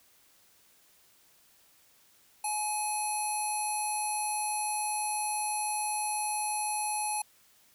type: tone with low-pass filter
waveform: square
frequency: 847 Hz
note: G#5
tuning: 34 cents sharp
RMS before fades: -32 dBFS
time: 2.44-7.22 s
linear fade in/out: 5 ms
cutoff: 11000 Hz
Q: 9.7
effects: white hiss -63 dBFS RMS until 7.74 s